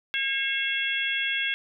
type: harmonic tone with a mistuned harmonic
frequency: 541 Hz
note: C#5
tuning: 42 cents flat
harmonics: 3 / 4 / 5 / 6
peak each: -30 / -30 / -30 / -30 dBFS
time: 0.14-1.54 s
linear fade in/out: 0 ms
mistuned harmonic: 6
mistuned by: +48 cents
effects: none